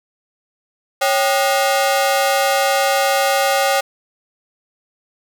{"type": "ring-modulated tone", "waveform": "sawtooth", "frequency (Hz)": 669, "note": "E5", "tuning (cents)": 25, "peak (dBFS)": -7, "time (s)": [1.01, 3.81], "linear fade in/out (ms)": 10, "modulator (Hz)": 116, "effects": []}